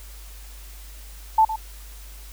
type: tone with echo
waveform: sine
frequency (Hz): 880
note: A5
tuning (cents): 0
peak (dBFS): -12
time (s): 1.38-1.45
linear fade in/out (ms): 5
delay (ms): 110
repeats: 1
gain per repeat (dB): -12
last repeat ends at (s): 1.56
effects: added 50 Hz sine -39 dBFS peak until 2.32 s + white hiss -47 dBFS RMS until 2.32 s